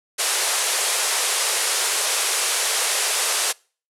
white band-pass noise, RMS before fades -22 dBFS, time 0.18-3.53 s, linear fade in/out 20 ms, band 390 to 11000 Hz, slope 48 dB/octave, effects noise-tail reverb RT60 0.4 s tail -26 dB re dry

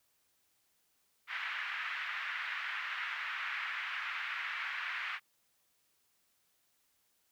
white band-pass noise, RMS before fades -39 dBFS, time 1.27-5.2 s, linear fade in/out 50 ms, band 1300 to 2300 Hz, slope 24 dB/octave, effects white hiss -75 dBFS RMS until 7.31 s

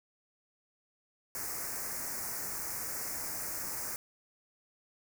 white band-stop noise, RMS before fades -38 dBFS, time 1.35-3.96 s, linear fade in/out 0 ms, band 2200 to 5100 Hz, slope 48 dB/octave, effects none

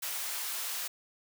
white high-pass noise, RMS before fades -36 dBFS, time 0.02-0.88 s, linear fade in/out 10 ms, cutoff 740 Hz, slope 12 dB/octave, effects none

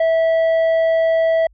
sine tone with tanh clipping, 653 Hz, E5, 17 cents flat, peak -14 dBFS, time 0-1.47 s, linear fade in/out 5 ms, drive 6 dB, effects added 50 Hz sine -49 dBFS peak until 1.53 s

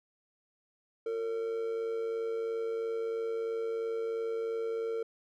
triangle tone with amplitude modulation, 454.4 Hz, A#4, 44 cents flat, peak -27 dBFS, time 1.06-5.03 s, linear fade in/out 5 ms, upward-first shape sine, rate 103 Hz, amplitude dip 50%, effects none

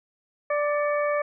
harmonic tone with a mistuned harmonic, 587.3 Hz, D5, in tune, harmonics 1 / 2 / 3 / 4, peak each -23 / -29 / -33 / -35 dBFS, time 0.5-1.22 s, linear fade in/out 5 ms, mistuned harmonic 4, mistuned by -68 cents, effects none

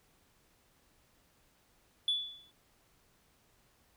sine tone with exponential decay, 3446 Hz, A7, 37 cents flat, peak -24 dBFS, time 2.08-2.51 s, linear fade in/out 2 ms, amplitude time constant 93 ms, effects tanh soft clip ceiling -24 dBFS + pink hiss -69 dBFS RMS until 3.96 s

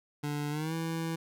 25% pulse tone with pitch glide, 146.83 to 163.86 Hz, D3 to E3, 0 to -10 cents, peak -28 dBFS, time 0.23-1.16 s, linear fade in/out 10 ms, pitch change +190 cents, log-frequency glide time 0.5-0.74 s, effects none

